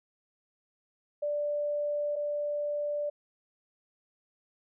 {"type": "tone pair in turn", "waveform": "sine", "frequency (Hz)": [587.3, 587.3], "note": ["D5", "D5"], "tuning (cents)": [0, 0], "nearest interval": "unison", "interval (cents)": 0, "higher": "neither", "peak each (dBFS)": [-28, -29], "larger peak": "first", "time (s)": [[1.22, 2.16], [2.16, 3.1]], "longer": "neither", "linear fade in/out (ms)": 10, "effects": []}